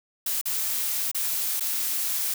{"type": "noise with dropouts", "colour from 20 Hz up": "blue", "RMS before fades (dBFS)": -27, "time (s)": [0.26, 2.34], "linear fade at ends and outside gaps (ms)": 5, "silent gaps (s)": [[0.414, 0.455], [1.115, 1.146], [1.598, 1.606]], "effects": []}